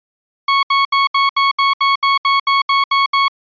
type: tone bursts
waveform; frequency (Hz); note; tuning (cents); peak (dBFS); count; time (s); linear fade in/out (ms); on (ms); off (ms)
sawtooth; 1105; C#6; -6; -7; 13; 0.48-3.282; 5; 150; 71
effects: resampled to 11025 Hz